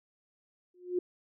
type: tone with exponential growth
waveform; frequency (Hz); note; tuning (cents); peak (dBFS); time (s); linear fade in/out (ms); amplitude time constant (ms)
sine; 358.9; F4; +47; -24; 0.74-0.99; 5; 54
effects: none